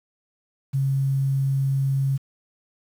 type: tone with quantisation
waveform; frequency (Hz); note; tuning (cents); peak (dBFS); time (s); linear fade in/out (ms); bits
sine; 136; C#3; -33; -19; 0.73-2.18; 20; 8
effects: none